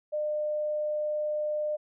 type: tone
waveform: sine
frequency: 603 Hz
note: D5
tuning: 46 cents sharp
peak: -27 dBFS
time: 0.12-1.77 s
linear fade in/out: 20 ms
effects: none